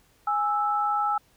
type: tone pair together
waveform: sine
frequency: 829 / 1316 Hz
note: G#5 / E6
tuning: -3 / -3 cents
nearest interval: minor sixth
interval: 800 cents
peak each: -25 dBFS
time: 0.27-1.18 s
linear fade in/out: 5 ms
effects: pink hiss -62 dBFS RMS until 1.36 s